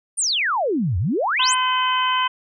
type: exponential two-way sweep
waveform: sine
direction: down then up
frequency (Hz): 9790 to 80.8 to 9790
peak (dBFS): -18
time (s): 0.17-1.55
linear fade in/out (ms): 20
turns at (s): 0.98
type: harmonic tone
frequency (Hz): 510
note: C5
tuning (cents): -44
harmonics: 2 / 3 / 4 / 5 / 6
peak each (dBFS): -19 / -27 / -31 / -29 / -24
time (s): 1.39-2.28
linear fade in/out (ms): 10
effects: none